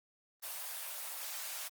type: high-pass noise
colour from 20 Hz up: white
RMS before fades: -42 dBFS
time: 0.42-1.69 s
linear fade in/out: 20 ms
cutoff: 540 Hz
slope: 48 dB/octave
effects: Opus 24 kbps